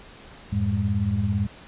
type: tone cluster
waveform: sine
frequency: 88.7 / 106.5 / 203 Hz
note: F2 / G#2 / G#3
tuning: +27 / +44 / -39 cents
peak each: -26 / -24 / -26 dBFS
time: 0.52-1.47 s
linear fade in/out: 10 ms
effects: pink hiss -46 dBFS RMS until 1.67 s + resampled to 8000 Hz